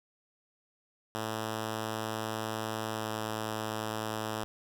5% pulse tone with pitch glide, 110 to 109.24 Hz, A2 to A2, 0 to -12 cents, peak -22 dBFS, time 1.15-4.44 s, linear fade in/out 0 ms, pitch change -12 cents, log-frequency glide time 2.89-3.1 s, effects none

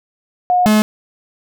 sine / 45% pulse tone pair in turn, 721 / 213.9 Hz, F#5 / A3, -45 / -49 cents, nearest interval octave + major sixth, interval 2104 cents, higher first, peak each -10 / -9 dBFS, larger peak second, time 0.5-0.66 / 0.66-0.82 s, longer neither, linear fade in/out 0 ms, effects none

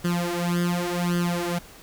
sawtooth tone with flanger, 174.61 Hz, F3, in tune, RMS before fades -25 dBFS, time 0.04-1.59 s, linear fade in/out 10 ms, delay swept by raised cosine 0.63 to 5.13 ms, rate 0.89 Hz, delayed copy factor +0.9, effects pink hiss -47 dBFS RMS until 1.82 s

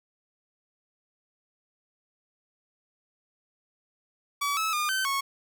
sawtooth tone with pitch steps, 1142 / 1299 / 1212 / 1539 / 1101 Hz, D6 / E6 / D#6 / G6 / C#6, -49 / -26 / -46 / -32 / -12 cents, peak -22 dBFS, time 4.41-5.21 s, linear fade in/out 10 ms, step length 160 ms, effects none

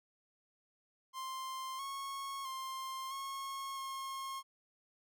45% pulse tone with pitch steps, 1050 / 1096 / 1055 / 1088 / 1077 Hz, C6 / C#6 / C6 / C#6 / C6, +6 / -20 / +14 / -33 / +50 cents, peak -40 dBFS, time 1.13-4.43 s, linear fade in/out 50 ms, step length 660 ms, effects none

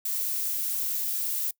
violet noise, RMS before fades -29 dBFS, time 0.05-1.51 s, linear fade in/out 5 ms, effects noise-tail reverb RT60 0.1 s tail -24 dB re dry

